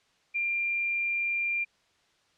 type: tone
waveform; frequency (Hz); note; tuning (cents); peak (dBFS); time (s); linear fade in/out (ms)
sine; 2386; D7; +27; -26; 0.34-1.65; 20
effects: white hiss -67 dBFS RMS until 2.37 s + low-pass 5000 Hz 12 dB/octave